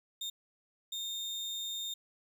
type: tone bursts at uneven times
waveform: 35% pulse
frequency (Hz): 3650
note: A#7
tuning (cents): -37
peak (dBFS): -34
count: 2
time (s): 0.21-0.3 / 0.92-1.94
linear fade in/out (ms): 5
effects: none